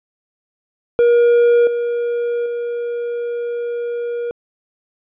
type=tone with level steps; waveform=triangle; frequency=475.6 Hz; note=A#4; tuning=35 cents sharp; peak=-7 / -15 / -18 dBFS; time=0.99-4.31 s; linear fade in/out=0 ms; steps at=1.67 / 2.46 s; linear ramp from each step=2 ms; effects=resampled to 8000 Hz